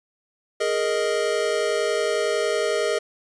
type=chord; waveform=square; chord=Ab suspended second; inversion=none; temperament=equal; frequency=415.3 / 466.2 / 622.3 Hz; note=Ab4 / Bb4 / Eb5; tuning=0 / 0 / 0 cents; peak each=-26 dBFS; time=0.6-2.99 s; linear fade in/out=10 ms; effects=resampled to 22050 Hz